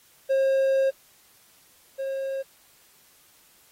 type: tone pair in turn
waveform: triangle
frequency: 537 / 539.1 Hz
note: C5 / C#5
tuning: +45 / -48 cents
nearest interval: unison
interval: 7 cents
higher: second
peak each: -17 / -25 dBFS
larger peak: first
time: 0.29-0.91 / 1.98-2.43 s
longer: first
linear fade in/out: 20 ms
effects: white hiss -58 dBFS RMS until 3.71 s + AAC 48 kbps